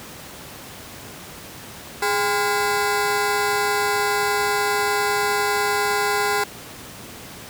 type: ring-modulated tone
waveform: 20% pulse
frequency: 610 Hz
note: D#5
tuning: 34 cents flat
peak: -11 dBFS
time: 2.02-6.44 s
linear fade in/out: 5 ms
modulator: 195 Hz
effects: pink hiss -38 dBFS RMS until 7.49 s + high-pass 80 Hz 12 dB/octave